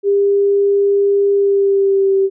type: tone with pitch glide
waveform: sine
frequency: 400.7 to 388.4 Hz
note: G4 to G4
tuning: +38 to -16 cents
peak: -10 dBFS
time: 0.03-2.3 s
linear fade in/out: 50 ms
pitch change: -54 cents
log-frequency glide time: 1.33-2.16 s
effects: none